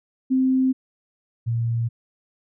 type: tone pair in turn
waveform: sine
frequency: 260.7 / 116.33 Hz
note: C4 / A#2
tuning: -6 / -3 cents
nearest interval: octave + major second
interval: 1397 cents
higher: first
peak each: -16 / -20 dBFS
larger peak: first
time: 0.3-0.73 / 1.46-1.89 s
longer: neither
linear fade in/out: 20 ms
effects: none